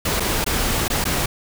pink noise with dropouts, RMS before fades -21 dBFS, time 0.05-1.26 s, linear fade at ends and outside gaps 5 ms, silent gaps 0.199-0.203 / 0.444-0.463 / 0.881-0.9 / 1.042-1.052 s, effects none

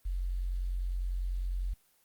sine tone with quantisation, 45 Hz, F#1, 47 cents flat, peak -30 dBFS, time 0.05-1.74 s, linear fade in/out 10 ms, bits 10, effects white hiss -68 dBFS RMS until 2.04 s + Opus 24 kbps

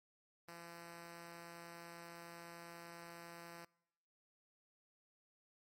5% pulse tone, 170 Hz, F3, 46 cents flat, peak -40 dBFS, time 0.48-3.65 s, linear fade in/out 5 ms, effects noise-tail reverb RT60 0.9 s tail -25 dB re dry + MP3 64 kbps

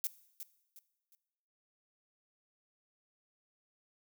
violet noise with echo, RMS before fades -34 dBFS, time 0.04-0.07 s, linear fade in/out 0 ms, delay 360 ms, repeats 3, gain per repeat -10 dB, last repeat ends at 1.15 s, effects noise-tail reverb RT60 0.9 s tail -17 dB re dry

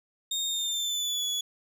30% pulse tone with pitch glide, 3687 to 3401 Hz, A#7 to G#7, -20 to +40 cents, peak -25 dBFS, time 0.31-1.41 s, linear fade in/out 5 ms, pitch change -140 cents, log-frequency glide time 0.47-1.26 s, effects none

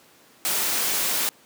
white noise, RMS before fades -24 dBFS, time 0.45-1.29 s, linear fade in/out 0 ms, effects pink hiss -54 dBFS RMS until 1.45 s + high-pass 200 Hz 12 dB/octave

